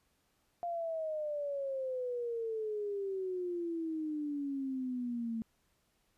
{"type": "exponential sweep", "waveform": "sine", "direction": "down", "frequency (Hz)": [698.5, 223.6], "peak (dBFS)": -34, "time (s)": [0.63, 5.42], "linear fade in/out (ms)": 0, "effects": ["pink hiss -75 dBFS RMS until 6.17 s", "resampled to 32000 Hz"]}